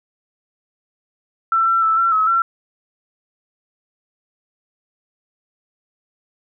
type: tone with pitch steps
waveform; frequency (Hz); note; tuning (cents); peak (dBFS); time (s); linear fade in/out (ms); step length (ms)
sine; 1339 / 1350 / 1318 / 1354 / 1284 / 1354; E6 / E6 / E6 / E6 / E6 / E6; +27 / +41 / -1 / +46 / -46 / +46; -13; 1.52-2.42; 2; 150
effects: none